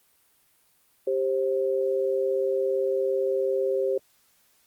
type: tone pair together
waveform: sine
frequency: 392.6 / 530.3 Hz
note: G4 / C5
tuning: +3 / +23 cents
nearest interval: perfect fourth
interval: 520 cents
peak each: -25 dBFS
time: 1.07-3.98 s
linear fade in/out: 5 ms
effects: white hiss -64 dBFS RMS until 4.66 s + Opus 32 kbps